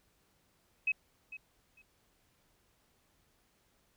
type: tone with echo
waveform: sine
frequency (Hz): 2556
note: D#7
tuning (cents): +46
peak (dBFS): -27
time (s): 0.87-0.92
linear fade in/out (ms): 5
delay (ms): 450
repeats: 2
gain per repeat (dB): -15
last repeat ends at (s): 1.82
effects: pink hiss -72 dBFS RMS until 3.96 s